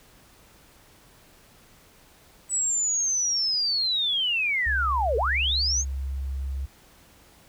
sine linear two-way sweep, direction down then up, 7980 to 415.3 to 6670 Hz, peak -22 dBFS, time 2.49-5.85 s, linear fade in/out 50 ms, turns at 5.17 s
sine tone, 67.5 Hz, C#2, 45 cents flat, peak -27 dBFS, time 4.66-6.66 s, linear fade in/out 10 ms
effects pink hiss -55 dBFS RMS until 7.48 s

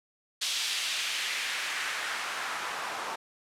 white noise with band-pass filter sweep, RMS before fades -33 dBFS, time 0.41-3.16 s, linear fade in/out 10 ms, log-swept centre 3800 to 900 Hz, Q 1.4, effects low-pass 12000 Hz 12 dB/octave

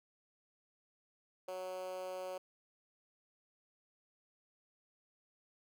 10% pulse tone with high-pass filter, 185 Hz, F#3, in tune, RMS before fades -43 dBFS, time 1.48-2.38 s, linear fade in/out 5 ms, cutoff 490 Hz, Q 7.6, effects none

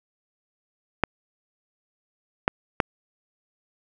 clicks, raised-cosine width 0.5 ms, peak -3 dBFS, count 3, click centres 1.037 / 2.479 / 2.802 s, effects none

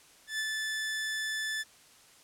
sawtooth tone with ADSR envelope, 1748 Hz, A6, 12 cents flat, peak -26 dBFS, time 0.27-1.64 s, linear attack 120 ms, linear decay 45 ms, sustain -2 dB, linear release 30 ms, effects white hiss -58 dBFS RMS until 2.23 s + low-pass 10000 Hz 12 dB/octave

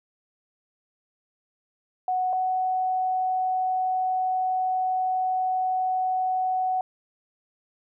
sine tone pair in turn, 739 / 744.6 Hz, F#5 / F#5, -2 / +11 cents, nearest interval unison, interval 13 cents, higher second, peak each -22 dBFS, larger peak neither, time 2.08-2.33 / 2.33-6.81 s, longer second, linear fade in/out 2 ms, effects none

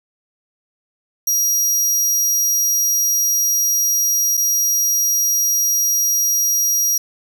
sawtooth tone with dropouts, 5730 Hz, F8, 44 cents sharp, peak -12 dBFS, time 1.27-6.98 s, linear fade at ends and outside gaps 5 ms, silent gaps 4.371-4.375 s, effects none

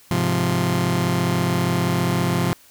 sawtooth chord, F minor, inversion first, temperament just, 104.77 / 130.96 / 174.61 Hz, Ab2 / C3 / F3, +16 / +2 / 0 cents, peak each -22 / -19 / -17 dBFS, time 0.11-2.53 s, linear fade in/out 0 ms, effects white hiss -51 dBFS RMS until 2.7 s

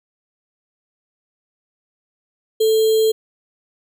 sine tone with sample-and-hold, 440 Hz, A4, in tune, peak -12 dBFS, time 2.6-3.12 s, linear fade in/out 10 ms, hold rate 3675 Hz, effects none

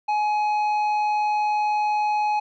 sine tone with tanh clipping, 842 Hz, G#5, 24 cents sharp, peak -21 dBFS, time 0.08-2.4 s, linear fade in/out 10 ms, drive 8 dB, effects none

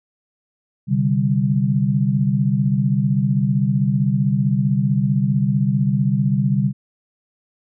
sine chord, C suspended second, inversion none, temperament equal with one note detuned, 131.27 / 146.83 / 196 Hz, C3 / D3 / G3, +6 / 0 / 0 cents, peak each -19 / -20 / -19 dBFS, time 0.87-6.73 s, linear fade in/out 50 ms, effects none

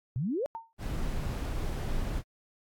sine exponential sweep, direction up, 112.8 to 602 Hz, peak -28 dBFS, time 0.16-0.46 s, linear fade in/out 0 ms
sine tone with exponential decay, 909 Hz, A#5, 44 cents flat, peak -32 dBFS, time 0.55-0.73 s, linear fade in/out 0 ms, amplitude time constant 37 ms
brown noise, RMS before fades -32 dBFS, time 0.78-2.23 s, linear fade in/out 50 ms
effects AAC 64 kbps

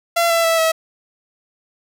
sawtooth tone with pitch steps, 680 / 668.7 / 657.6 / 646.7 Hz, F5 / E5 / E5 / E5, -46 / +25 / -4 / -33 cents, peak -10 dBFS, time 0.16-0.72 s, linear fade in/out 10 ms, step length 140 ms, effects none

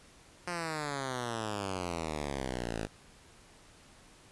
5% pulse exponential sweep, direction down, 179 to 52.8 Hz, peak -23 dBFS, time 0.47-2.87 s, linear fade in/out 5 ms, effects pink hiss -58 dBFS RMS until 4.31 s + resampled to 24000 Hz

